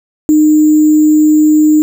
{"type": "tone with sample-and-hold", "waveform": "sine", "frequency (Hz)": 305.7, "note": "D#4", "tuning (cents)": -30, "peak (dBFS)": -4, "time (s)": [0.29, 1.82], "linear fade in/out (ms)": 0, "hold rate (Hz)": 7350, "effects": []}